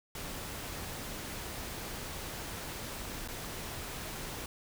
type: noise with dropouts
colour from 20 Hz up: pink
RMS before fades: -41 dBFS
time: 0.15-4.46 s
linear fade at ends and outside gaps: 2 ms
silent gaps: 3.277-3.285 s
effects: none